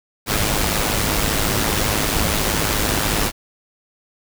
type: noise with amplitude modulation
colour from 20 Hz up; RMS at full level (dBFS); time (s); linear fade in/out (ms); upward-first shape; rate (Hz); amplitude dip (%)
pink; -17; 0.26-3.32; 50; sine; 105; 55
effects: none